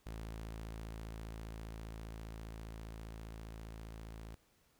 sawtooth tone with level ramp, 55 Hz, A1, in tune, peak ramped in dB -39 to -43 dBFS, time 0.06-4.35 s, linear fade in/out 5 ms, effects pink hiss -72 dBFS RMS until 4.79 s

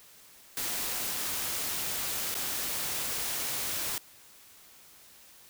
white noise with dropouts, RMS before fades -33 dBFS, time 0.57-3.98 s, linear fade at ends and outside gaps 1 ms, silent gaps 2.343-2.351 s, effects white hiss -55 dBFS RMS until 5.49 s

